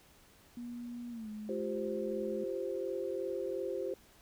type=tone with pitch glide; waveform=sine; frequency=240.2 to 212.8 Hz; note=B3 to G#3; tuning=-48 to +42 cents; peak=-40 dBFS; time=0.57-2.44 s; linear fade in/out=2 ms; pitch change=-210 cents; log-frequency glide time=1.1-1.29 s
type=chord; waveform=sine; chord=F suspended second; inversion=none; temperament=equal; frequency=349.2 / 392 / 523.3 Hz; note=F4 / G4 / C5; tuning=0 / 0 / 0 cents; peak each=-40 / -38 / -38 dBFS; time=1.49-3.94 s; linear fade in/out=2 ms
effects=pink hiss -62 dBFS RMS until 4.21 s